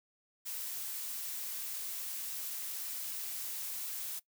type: noise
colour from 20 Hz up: blue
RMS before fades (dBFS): -40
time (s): 0.45-4.2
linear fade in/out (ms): 20
effects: noise-tail reverb RT60 0.1 s tail -19 dB re dry